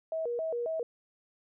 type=tone with vibrato; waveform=sine; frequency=554.4 Hz; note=C#5; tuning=in tune; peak=-30 dBFS; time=0.12-0.83 s; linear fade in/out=2 ms; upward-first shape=square; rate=3.7 Hz; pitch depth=260 cents each way; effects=none